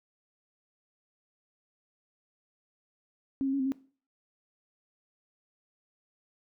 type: tone with pitch steps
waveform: sine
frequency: 271.6 / 268.7 / 277.2 / 262.4 / 270.6 Hz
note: C#4 / C4 / C#4 / C4 / C#4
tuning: -35 / +46 / 0 / +5 / -42 cents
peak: -26 dBFS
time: 3.41-3.72 s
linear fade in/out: 0 ms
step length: 62 ms
effects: noise-tail reverb RT60 0.4 s tail -19 dB re dry